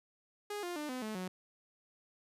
sawtooth tone with pitch steps, 413.3 / 351.6 / 299.1 / 254.4 / 216.4 / 184.1 Hz, G#4 / F4 / D4 / C4 / A3 / F#3, -8 / +12 / +32 / -48 / -29 / -8 cents, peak -34 dBFS, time 0.5-1.28 s, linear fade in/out 5 ms, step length 130 ms, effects resampled to 32000 Hz

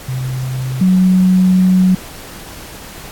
sine tone pair in turn, 129.4 / 185.13 Hz, C3 / F#3, -19 / +1 cents, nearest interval tritone, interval 620 cents, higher second, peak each -17 / -7 dBFS, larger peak second, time 0.08-0.81 / 0.81-1.95 s, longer second, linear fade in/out 5 ms, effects pink hiss -33 dBFS RMS until 3.11 s + AAC 64 kbps

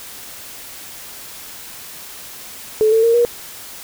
sine tone with pitch steps, 433.3 / 447.3 / 461.7 / 476.6 Hz, A4 / A4 / A#4 / A#4, -27 / +28 / -17 / +38 cents, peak -10 dBFS, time 2.81-3.25 s, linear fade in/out 0 ms, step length 110 ms, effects white hiss -35 dBFS RMS until 3.83 s

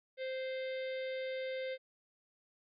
harmonic tone, 522 Hz, C5, 4 cents flat, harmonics 1 / 3 / 4 / 5 / 6 / 7 / 8 / 9, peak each -37 / -51 / -47 / -58 / -57 / -53 / -64 / -61 dBFS, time 0.17-1.78 s, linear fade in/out 50 ms, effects none

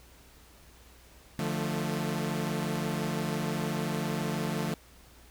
sawtooth chord, D minor, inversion none, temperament equal with one note detuned, 148.8 / 174.61 / 220 Hz, D3 / F3 / A3, +23 / 0 / 0 cents, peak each -30 dBFS, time 1.39-4.74 s, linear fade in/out 0 ms, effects added 60 Hz sine -57 dBFS peak until 5.3 s + pink hiss -57 dBFS RMS until 5.3 s

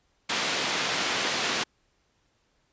white band-pass noise, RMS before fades -28 dBFS, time 0.29-1.64 s, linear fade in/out 10 ms, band 180 to 4100 Hz, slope 12 dB/octave, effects pink hiss -70 dBFS RMS until 2.72 s + resampled to 16000 Hz

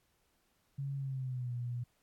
sine tone with pitch glide, 138.59 to 121.35 Hz, C#3 to B2, 0 to -30 cents, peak -35 dBFS, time 0.78-1.84 s, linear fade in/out 10 ms, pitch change -230 cents, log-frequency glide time 0.96-1.53 s, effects pink hiss -75 dBFS RMS until 2.02 s + AAC 64 kbps

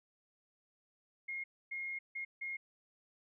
sine tone bursts at uneven times, 2144 Hz, C7, 42 cents sharp, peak -38 dBFS, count 4, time 1.28-1.44 / 1.71-1.99 / 2.15-2.25 / 2.41-2.57 s, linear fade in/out 10 ms, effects none

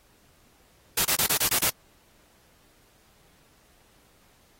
white noise bursts, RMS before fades -23 dBFS, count 7, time 0.97-1.697 s, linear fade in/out 5 ms, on 79 ms, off 29 ms, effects pink hiss -61 dBFS RMS until 4.59 s + AAC 48 kbps

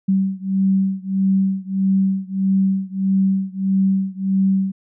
sine beating tone pair, 191.8 / 193.4 Hz, G3 / G3, -37 / -23 cents, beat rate 1.6 Hz, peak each -18 / -19 dBFS, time 0.08-4.72 s, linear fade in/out 10 ms, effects none

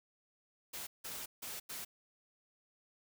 white noise bursts at uneven times, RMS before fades -44 dBFS, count 4, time 0.73-0.87 / 1.04-1.26 / 1.42-1.6 / 1.69-1.85 s, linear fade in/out 10 ms, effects none

